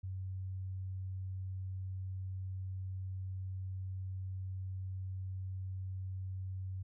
sine tone, 94.2 Hz, F#2, 32 cents sharp, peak -38 dBFS, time 0.03-6.83 s, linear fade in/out 10 ms, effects none

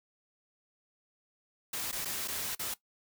white noise with dropouts, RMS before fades -36 dBFS, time 1.73-2.74 s, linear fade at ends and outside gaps 5 ms, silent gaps 1.915-1.926 / 2.049-2.054 / 2.276-2.282 / 2.551-2.593 s, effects noise-tail reverb RT60 0.1 s tail -17 dB re dry

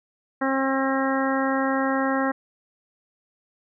harmonic tone, 268.1 Hz, C4, 42 cents sharp, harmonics 1 / 2 / 3 / 4 / 5 / 6 / 7, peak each -24 / -27 / -29 / -30 / -31 / -32 / -32 dBFS, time 0.41-2.32 s, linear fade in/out 10 ms, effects none

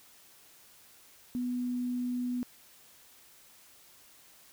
sine tone with quantisation, 246.9 Hz, B3, in tune, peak -30 dBFS, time 1.35-2.43 s, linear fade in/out 0 ms, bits 10, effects white hiss -58 dBFS RMS until 4.52 s

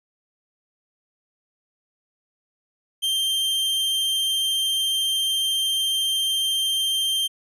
45% pulse tone, 3157 Hz, G7, 12 cents sharp, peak -20 dBFS, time 3.02-7.28 s, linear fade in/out 20 ms, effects resampled to 32000 Hz

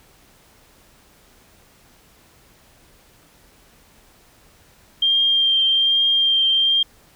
sine tone with vibrato, 3185 Hz, G7, 27 cents sharp, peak -14 dBFS, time 5.02-6.83 s, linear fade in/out 5 ms, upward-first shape triangle, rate 1.2 Hz, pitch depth 17 cents each way, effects pink hiss -53 dBFS RMS until 7.15 s

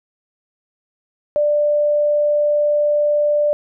sine tone, 591 Hz, D5, 11 cents sharp, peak -13 dBFS, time 1.36-3.53 s, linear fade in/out 0 ms, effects none

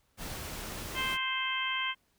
pink noise, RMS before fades -40 dBFS, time 0.17-1.18 s, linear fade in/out 50 ms
harmonic tone, 523.3 Hz, C5, in tune, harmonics 2 / 3 / 4 / 5 / 6, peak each -36 / -38 / -35 / -38 / -35 dBFS, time 0.94-1.95 s, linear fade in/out 50 ms
effects pink hiss -72 dBFS RMS until 2.18 s

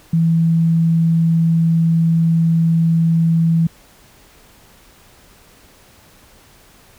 sine tone, 164.81 Hz, E3, in tune, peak -11 dBFS, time 0.13-3.67 s, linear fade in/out 5 ms, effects pink hiss -48 dBFS RMS until 6.98 s

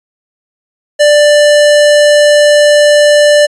square tone, 590 Hz, D5, 8 cents sharp, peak -4 dBFS, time 0.99-3.47 s, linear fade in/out 20 ms, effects resampled to 22050 Hz

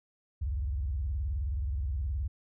sine tone with vibrato, 67.6 Hz, C#2, 43 cents flat, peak -29 dBFS, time 0.41-2.28 s, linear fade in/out 10 ms, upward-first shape square, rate 19 Hz, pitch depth 300 cents each way, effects none

